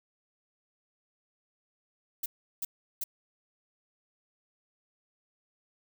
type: noise bursts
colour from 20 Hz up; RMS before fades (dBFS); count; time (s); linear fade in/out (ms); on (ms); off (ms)
violet; -33; 3; 2.23-3.04; 5; 30; 360
effects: none